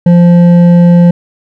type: tone with hard clipping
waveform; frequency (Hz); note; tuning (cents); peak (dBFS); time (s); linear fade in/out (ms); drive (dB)
sine; 173.8; F3; -8; -3; 0.06-1.11; 5; 7
effects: none